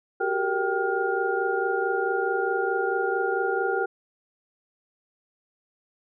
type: tone cluster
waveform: sine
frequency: 374.7 / 399.3 / 463.3 / 779 / 1418 Hz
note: F#4 / G4 / A#4 / G5 / F6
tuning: +22 / +32 / -11 / -11 / +26 cents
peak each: -29 dBFS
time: 0.2-3.86 s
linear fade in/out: 10 ms
effects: none